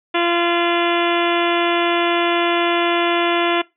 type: harmonic tone with a mistuned harmonic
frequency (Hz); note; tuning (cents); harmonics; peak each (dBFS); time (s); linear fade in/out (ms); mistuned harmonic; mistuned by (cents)
344; F4; -26; 1 / 2 / 3 / 4 / 5 / 6 / 7 / 8 / 9 / 10; -19 / -22 / -24 / -25 / -26 / -27 / -27 / -28 / -29 / -29; 0.14-3.62; 10; 9; -59
effects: noise-tail reverb RT60 0.2 s tail -20 dB re dry